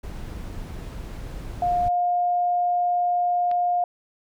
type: noise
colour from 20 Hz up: brown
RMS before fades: -34 dBFS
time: 0.03-1.89 s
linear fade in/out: 10 ms
type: tone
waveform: sine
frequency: 709 Hz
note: F5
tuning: 26 cents sharp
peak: -19 dBFS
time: 1.62-3.84 s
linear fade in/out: 2 ms
type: click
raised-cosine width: 0.3 ms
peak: -24 dBFS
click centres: 3.514 s
effects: none